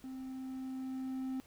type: tone with level ramp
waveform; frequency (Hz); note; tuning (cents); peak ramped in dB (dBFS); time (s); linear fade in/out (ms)
triangle; 261.6; C4; 0; -40 to -33; 0.04-1.4; 0
effects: pink hiss -63 dBFS RMS until 1.46 s